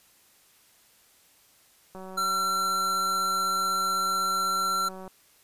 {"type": "click train", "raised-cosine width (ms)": 1, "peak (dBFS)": -29, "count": 589, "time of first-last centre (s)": [1.95, 5.078], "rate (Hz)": 188}
{"type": "tone", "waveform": "square", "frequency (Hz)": 1358, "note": "F6", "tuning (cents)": -49, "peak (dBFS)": -25, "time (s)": [2.17, 4.89], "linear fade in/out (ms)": 10}
{"effects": ["white hiss -60 dBFS RMS until 5.43 s", "resampled to 32000 Hz"]}